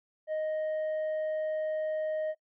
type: tone with tanh clipping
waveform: sine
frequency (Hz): 622.3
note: D#5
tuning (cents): 0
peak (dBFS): -30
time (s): 0.27-2.35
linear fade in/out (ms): 50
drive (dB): 3
effects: noise-tail reverb RT60 0.1 s tail -22 dB re dry